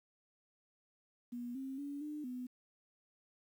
sine tone with pitch steps, 241.6 / 266.8 / 284.4 / 299.5 / 250.1 Hz, B3 / C4 / C#4 / D4 / B3, -38 / +34 / +45 / +34 / +22 cents, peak -40 dBFS, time 1.32-2.47 s, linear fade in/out 10 ms, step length 230 ms, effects 11-bit

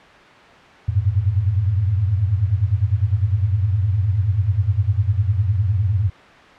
sine tone cluster, 89.9 / 100.1 / 109.8 Hz, F#2 / G2 / A2, -49 / +37 / -3 cents, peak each -20 dBFS, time 0.88-6.1 s, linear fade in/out 10 ms, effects white hiss -43 dBFS RMS until 6.58 s + low-pass 2000 Hz 12 dB/octave

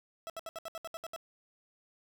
30% pulse tone bursts, 658 Hz, E5, 3 cents flat, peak -36 dBFS, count 10, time 0.27-1.162 s, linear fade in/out 0 ms, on 28 ms, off 68 ms, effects none

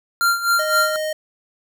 square tone with tremolo, 1386 Hz, F6, 14 cents flat, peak -14 dBFS, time 0.21-0.96 s, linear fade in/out 0 ms, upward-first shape sine, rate 3.9 Hz, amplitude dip 75%
square tone, 620 Hz, D#5, 6 cents flat, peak -22 dBFS, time 0.59-1.13 s, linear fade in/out 5 ms
effects none

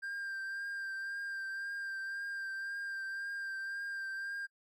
triangle tone with vibrato, 1589 Hz, G6, 23 cents sharp, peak -36 dBFS, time 0.02-4.47 s, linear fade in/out 20 ms, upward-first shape triangle, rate 1.9 Hz, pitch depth 25 cents each way, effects noise-tail reverb RT60 0.1 s tail -21 dB re dry

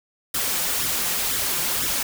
white noise with flanger, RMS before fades -24 dBFS, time 0.34-2.03 s, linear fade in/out 5 ms, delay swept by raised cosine 0.55 to 5.85 ms, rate 2 Hz, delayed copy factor +0.6, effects none

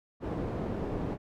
white low-pass noise, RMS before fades -34 dBFS, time 0.2-1.18 s, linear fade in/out 50 ms, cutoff 400 Hz, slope 12 dB/octave, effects none

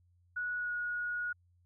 sine tone with pitch glide, 1465 to 1449.8 Hz, F#6 to F#6, -18 to -36 cents, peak -33 dBFS, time 0.36-1.33 s, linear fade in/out 10 ms, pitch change -18 cents, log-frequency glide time 0.58-0.72 s, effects added 88 Hz sine -65 dBFS peak until 1.65 s

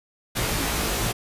pink noise with comb filter, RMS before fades -25 dBFS, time 0.35-1.13 s, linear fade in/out 20 ms, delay 18 ms, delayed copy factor +0.95, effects resampled to 32000 Hz

